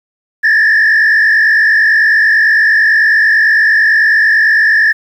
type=tone with frequency modulation; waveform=sine; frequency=1756 Hz; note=A6; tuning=4 cents flat; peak=-4 dBFS; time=0.43-4.93 s; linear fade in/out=20 ms; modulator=49 Hz; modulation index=1.5; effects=tanh soft clip ceiling -4 dBFS + 7-bit